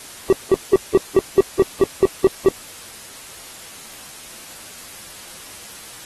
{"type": "tone bursts", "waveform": "triangle", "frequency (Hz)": 383.8, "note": "G4", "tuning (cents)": -37, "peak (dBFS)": -6, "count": 11, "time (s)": [0.3, 2.486], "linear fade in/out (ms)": 0, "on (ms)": 26, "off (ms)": 190, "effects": ["white hiss -38 dBFS RMS until 6.05 s", "AAC 32 kbps"]}